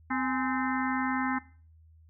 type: harmonic tone with a mistuned harmonic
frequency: 258.4 Hz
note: C4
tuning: 21 cents flat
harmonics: 1 / 3 / 4 / 5 / 6 / 7 / 8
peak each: -30 / -35 / -36 / -37 / -38 / -38 / -39 dBFS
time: 0.1-1.39 s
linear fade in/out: 10 ms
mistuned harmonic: 3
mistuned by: +110 cents
effects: noise-tail reverb RT60 0.4 s tail -17 dB re dry + added 80 Hz sine -54 dBFS peak until 2.09 s